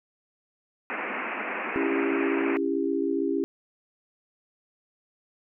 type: band-pass noise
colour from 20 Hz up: white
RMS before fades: -32 dBFS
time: 0.9-2.57 s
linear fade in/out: 0 ms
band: 200 to 2600 Hz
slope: 96 dB/octave
type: chord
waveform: sine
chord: C# diminished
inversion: none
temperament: just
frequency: 277.2 / 332.6 / 399.1 Hz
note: C#4 / E4 / G4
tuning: 0 / +16 / +31 cents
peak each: -28 dBFS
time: 1.76-3.44 s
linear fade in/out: 0 ms
effects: none